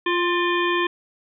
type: harmonic tone with a mistuned harmonic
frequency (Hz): 349.2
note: F4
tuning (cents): 0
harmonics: 1 / 3 / 5 / 7 / 9 / 10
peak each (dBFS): -22 / -24 / -26 / -29 / -31 / -35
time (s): 0.06-0.87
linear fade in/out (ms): 5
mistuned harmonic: 5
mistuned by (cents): +31
effects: none

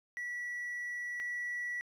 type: tone pair in turn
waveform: triangle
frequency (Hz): 1946 / 1946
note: B6 / B6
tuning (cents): -26 / -26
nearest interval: unison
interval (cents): 0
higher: neither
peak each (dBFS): -34 / -32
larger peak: second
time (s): 0.17-1.2 / 1.2-1.81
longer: first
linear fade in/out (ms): 0
effects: tanh soft clip ceiling -31 dBFS

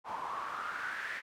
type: noise with band-pass filter sweep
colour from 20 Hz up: pink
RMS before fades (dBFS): -39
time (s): 0.04-1.22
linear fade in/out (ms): 50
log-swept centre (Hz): 890 to 1900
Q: 6.2
effects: none

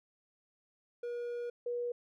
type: tone pair in turn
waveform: triangle / sine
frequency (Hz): 479.4 / 482.5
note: A#4 / B4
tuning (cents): +48 / -40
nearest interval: unison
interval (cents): 12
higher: second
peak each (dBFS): -34 / -33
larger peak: second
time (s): 1.03-1.5 / 1.66-1.92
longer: first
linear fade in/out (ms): 5
effects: none

